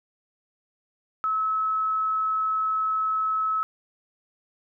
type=tone; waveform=sine; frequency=1294 Hz; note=E6; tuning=32 cents flat; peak=-22 dBFS; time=1.24-3.63 s; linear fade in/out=0 ms; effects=none